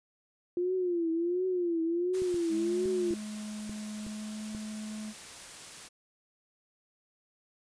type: tone with vibrato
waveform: sine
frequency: 348.8 Hz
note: F4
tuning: 2 cents flat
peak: -27 dBFS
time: 0.57-3.14 s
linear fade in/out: 2 ms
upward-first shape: triangle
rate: 1.4 Hz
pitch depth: 130 cents each way
type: noise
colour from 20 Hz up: white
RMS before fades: -46 dBFS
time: 2.13-5.89 s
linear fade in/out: 20 ms
type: clicks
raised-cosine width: 3 ms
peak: -30 dBFS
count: 7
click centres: 2.22 / 2.343 / 2.857 / 3.108 / 3.695 / 4.066 / 4.549 s
type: tone with pitch glide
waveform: triangle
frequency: 212.4 to 214.7 Hz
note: G#3 to A3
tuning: +39 to -42 cents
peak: -35 dBFS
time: 2.49-5.14 s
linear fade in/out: 50 ms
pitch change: +19 cents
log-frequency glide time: 4.03-4.4 s
effects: resampled to 22050 Hz